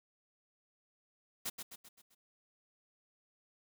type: noise with echo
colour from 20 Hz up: white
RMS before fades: -38 dBFS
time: 1.45-1.5 s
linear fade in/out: 10 ms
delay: 130 ms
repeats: 5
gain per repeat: -6 dB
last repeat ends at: 2.15 s
effects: none